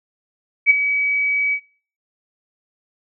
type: tone with ADSR envelope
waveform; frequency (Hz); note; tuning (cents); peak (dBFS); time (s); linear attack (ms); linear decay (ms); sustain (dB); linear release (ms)
sine; 2276; C#7; +45; -6; 0.66-1.6; 41; 19; -11; 70
effects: noise-tail reverb RT60 0.4 s tail -17 dB re dry